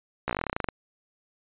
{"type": "slowing click train", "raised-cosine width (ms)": 0.5, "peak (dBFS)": -12, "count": 16, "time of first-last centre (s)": [0.28, 0.687], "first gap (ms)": 15, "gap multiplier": 1.08, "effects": ["resampled to 8000 Hz"]}